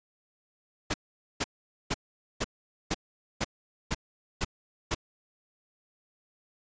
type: noise bursts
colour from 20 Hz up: pink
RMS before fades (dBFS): -28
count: 9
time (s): 0.9-4.949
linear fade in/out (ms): 10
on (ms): 41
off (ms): 460
effects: resampled to 16000 Hz